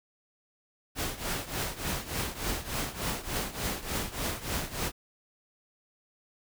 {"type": "noise with tremolo", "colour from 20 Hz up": "pink", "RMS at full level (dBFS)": -30, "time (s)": [0.95, 4.92], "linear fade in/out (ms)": 50, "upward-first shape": "triangle", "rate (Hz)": 3.4, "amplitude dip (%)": 85, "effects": []}